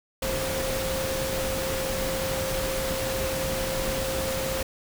sine tone in noise, 529 Hz, C5, 19 cents sharp, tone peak -29 dBFS, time 0.22-4.63 s, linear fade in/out 5 ms, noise pink, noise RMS -30 dBFS, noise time 0.22-4.63 s, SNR -2 dB, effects none

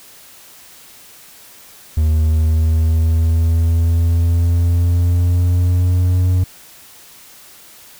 triangle linear sweep, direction up, 77.78 to 91.3 Hz, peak -9 dBFS, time 1.97-6.44 s, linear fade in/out 5 ms, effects white hiss -42 dBFS RMS until 7.99 s

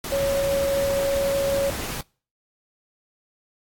sine tone in noise, 554.4 Hz, C#5, in tune, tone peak -20 dBFS, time 0.12-1.7 s, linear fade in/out 2 ms, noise pink, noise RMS -31 dBFS, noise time 0.04-2.01 s, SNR +8 dB, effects noise-tail reverb RT60 0.4 s tail -25 dB re dry + AAC 64 kbps

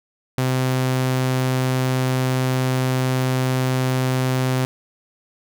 sawtooth tone, 129.2 Hz, C3, 21 cents flat, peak -14 dBFS, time 0.38-4.65 s, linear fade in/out 0 ms, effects none

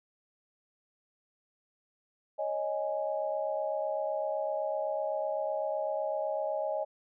sine chord, C# suspended second, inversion none, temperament equal, 554.4 / 622.3 / 830.6 Hz, C#5 / D#5 / G#5, 0 / 0 / 0 cents, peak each -35 / -32 / -37 dBFS, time 2.38-6.85 s, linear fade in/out 20 ms, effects none

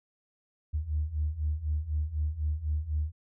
sine beating tone pair, 73.8 / 77.8 Hz, D2 / D#2, +9 / 0 cents, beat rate 4 Hz, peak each -32 / -29 dBFS, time 0.73-3.12 s, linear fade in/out 20 ms, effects tanh soft clip ceiling -20 dBFS

